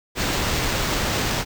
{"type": "noise with sample-and-hold", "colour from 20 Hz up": "pink", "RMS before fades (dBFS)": -23, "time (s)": [0.15, 1.45], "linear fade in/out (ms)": 50, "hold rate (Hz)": 11025, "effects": []}